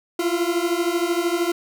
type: beating tone pair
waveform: 40% pulse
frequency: 338 / 351 Hz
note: E4 / F4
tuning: +43 / +9 cents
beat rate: 13 Hz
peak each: -22 dBFS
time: 0.19-1.52 s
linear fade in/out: 5 ms
effects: none